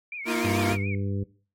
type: tone with vibrato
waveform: sine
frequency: 2310 Hz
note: D7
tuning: 29 cents flat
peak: -33 dBFS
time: 0.12-0.95 s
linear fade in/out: 2 ms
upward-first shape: triangle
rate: 6.9 Hz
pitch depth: 140 cents each way
type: chord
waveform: sawtooth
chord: Bb suspended fourth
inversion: none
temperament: equal with one note detuned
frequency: 233.1 / 319.1 / 349.2 Hz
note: Bb3 / Eb4 / F4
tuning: 0 / +44 / 0 cents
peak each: -24 / -27 / -24 dBFS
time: 0.25-0.77 s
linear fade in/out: 50 ms
type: harmonic tone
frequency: 99.1 Hz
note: G2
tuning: 19 cents sharp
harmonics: 1 / 2 / 3 / 4 / 5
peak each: -27 / -33 / -37 / -39 / -41 dBFS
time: 0.44-1.24 s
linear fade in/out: 10 ms
effects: noise-tail reverb RT60 0.4 s tail -20 dB re dry + AAC 48 kbps